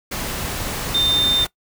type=tone in noise; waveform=sine; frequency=3600 Hz; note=A7; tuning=39 cents sharp; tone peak=-15 dBFS; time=0.94-1.45 s; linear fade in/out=10 ms; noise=pink; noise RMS=-26 dBFS; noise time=0.11-1.47 s; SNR=+8 dB; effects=noise-tail reverb RT60 0.1 s tail -20 dB re dry